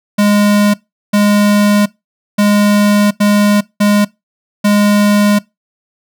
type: tone bursts at uneven times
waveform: square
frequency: 206.1 Hz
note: G#3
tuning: 13 cents flat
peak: -8 dBFS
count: 6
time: 0.18-0.74 / 1.13-1.86 / 2.38-3.11 / 3.2-3.61 / 3.8-4.05 / 4.64-5.39 s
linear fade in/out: 10 ms
effects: noise-tail reverb RT60 0.2 s tail -22 dB re dry